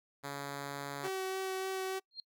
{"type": "tone", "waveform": "5% pulse", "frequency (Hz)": 141.1, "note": "C#3", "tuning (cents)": 31, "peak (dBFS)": -28, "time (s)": [0.23, 1.09], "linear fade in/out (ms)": 20}
{"type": "tone with vibrato", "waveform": "sawtooth", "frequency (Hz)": 379.6, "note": "F#4", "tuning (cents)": 44, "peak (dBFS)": -31, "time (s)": [1.03, 2], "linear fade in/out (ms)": 20, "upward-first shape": "sine", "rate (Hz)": 3.4, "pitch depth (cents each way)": 9}
{"type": "tone with exponential growth", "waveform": "sine", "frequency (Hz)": 4210, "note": "C8", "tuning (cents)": 10, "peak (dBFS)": -36, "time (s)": [2.11, 2.2], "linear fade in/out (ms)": 2, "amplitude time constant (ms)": 19}
{"effects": ["noise-tail reverb RT60 0.1 s tail -25 dB re dry"]}